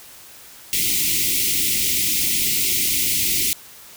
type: band-stop noise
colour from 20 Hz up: white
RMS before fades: -20 dBFS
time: 0.73-3.53 s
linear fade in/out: 0 ms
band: 400 to 2000 Hz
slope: 96 dB/octave
effects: white hiss -43 dBFS RMS until 3.96 s